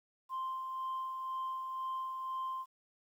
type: tone with tremolo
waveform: sine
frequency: 1046.5 Hz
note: C6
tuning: in tune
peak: -33 dBFS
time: 0.29-2.66 s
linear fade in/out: 50 ms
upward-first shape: sine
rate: 2 Hz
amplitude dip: 40%
effects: tanh soft clip ceiling -33 dBFS + 11-bit